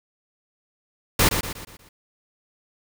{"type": "noise with echo", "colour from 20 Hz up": "pink", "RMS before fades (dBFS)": -17, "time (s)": [1.19, 1.29], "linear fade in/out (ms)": 5, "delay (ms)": 120, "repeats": 5, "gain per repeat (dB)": -7, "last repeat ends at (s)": 1.89, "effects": []}